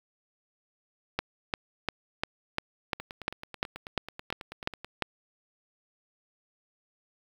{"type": "two click trains", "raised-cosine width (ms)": 0.3, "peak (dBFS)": [-11, -23], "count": [12, 18], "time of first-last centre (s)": [[1.19, 5.023], [3, 4.846]], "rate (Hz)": [2.87, 9.21], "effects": ["7-bit"]}